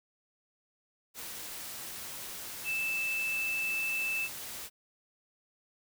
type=tone in noise; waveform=sine; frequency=2637 Hz; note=E7; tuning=in tune; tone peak=-30 dBFS; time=2.64-4.29 s; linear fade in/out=50 ms; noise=white; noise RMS=-42 dBFS; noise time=1.14-4.7 s; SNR=+9 dB; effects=none